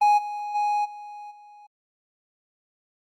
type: tone with level steps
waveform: triangle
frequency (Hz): 830.6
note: G#5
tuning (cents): 0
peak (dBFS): -13 / -27 / -19 / -35 / -44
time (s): 0.01-1.67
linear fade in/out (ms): 10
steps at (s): 0.17 / 0.54 / 0.84 / 1.3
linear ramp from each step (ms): 20
effects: Opus 24 kbps